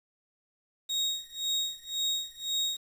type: tone with tremolo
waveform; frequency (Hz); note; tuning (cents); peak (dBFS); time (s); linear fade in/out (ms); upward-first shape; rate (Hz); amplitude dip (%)
35% pulse; 3762; A#7; +15; -24; 0.89-2.77; 10; sine; 1.9; 95
effects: resampled to 32000 Hz + 9-bit